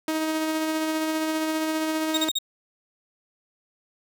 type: tone with tremolo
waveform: sawtooth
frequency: 315.1 Hz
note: D#4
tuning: 22 cents sharp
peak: -19 dBFS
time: 0.08-2.29 s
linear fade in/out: 2 ms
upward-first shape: sine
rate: 15 Hz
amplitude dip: 25%
type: tone bursts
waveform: 35% pulse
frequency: 3729 Hz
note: A#7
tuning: in tune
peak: -20 dBFS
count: 4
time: 2.14-2.387 s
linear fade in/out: 5 ms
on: 34 ms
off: 37 ms
effects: none